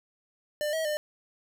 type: tone with pitch steps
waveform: square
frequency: 597 / 641 / 602 Hz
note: D5 / E5 / D5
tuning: +28 / -49 / +43 cents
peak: -28 dBFS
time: 0.61-0.97 s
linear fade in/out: 0 ms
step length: 120 ms
effects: none